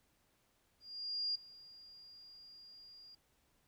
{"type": "tone with ADSR envelope", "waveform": "sine", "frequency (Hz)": 4818, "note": "D8", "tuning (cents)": 43, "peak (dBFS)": -33, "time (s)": [0.8, 3.15], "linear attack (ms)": 550, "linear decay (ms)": 9, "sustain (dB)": -21, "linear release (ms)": 4, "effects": ["pink hiss -75 dBFS RMS until 3.67 s"]}